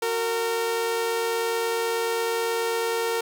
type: tone pair together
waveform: sawtooth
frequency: 369.8 / 459.1 Hz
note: F#4 / A#4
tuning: -1 / -26 cents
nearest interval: major third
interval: 375 cents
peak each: -29 / -20 dBFS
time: 0.02-3.21 s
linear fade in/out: 5 ms
effects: none